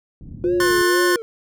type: low-pass noise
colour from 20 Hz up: white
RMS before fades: -36 dBFS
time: 0.21-0.82 s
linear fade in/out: 2 ms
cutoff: 210 Hz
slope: 24 dB/octave
type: tone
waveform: sine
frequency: 353.9 Hz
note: F4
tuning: 23 cents sharp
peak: -16 dBFS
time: 0.44-1.16 s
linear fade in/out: 2 ms
type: tone with vibrato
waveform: triangle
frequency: 487.1 Hz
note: B4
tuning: 24 cents flat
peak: -26 dBFS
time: 0.44-1.22 s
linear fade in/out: 0 ms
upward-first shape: sine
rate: 2.1 Hz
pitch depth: 230 cents each way
type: chord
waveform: 45% pulse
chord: F# diminished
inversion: second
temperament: just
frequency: 1065.6 / 1480 / 1776 Hz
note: C6 / F#6 / A6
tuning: +31 / 0 / +16 cents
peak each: -23 dBFS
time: 0.6-1.16 s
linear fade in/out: 2 ms
effects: none